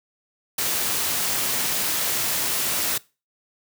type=noise; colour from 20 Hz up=white; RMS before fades=-24 dBFS; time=0.58-2.98 s; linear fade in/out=5 ms; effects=noise-tail reverb RT60 0.3 s tail -22 dB re dry + high-pass 80 Hz 12 dB/octave